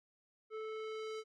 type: tone with low-pass filter sweep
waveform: square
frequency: 436.9 Hz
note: A4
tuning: 12 cents flat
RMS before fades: -43 dBFS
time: 0.5-1.24 s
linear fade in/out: 50 ms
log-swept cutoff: 1700 to 6100 Hz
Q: 0.94
effects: none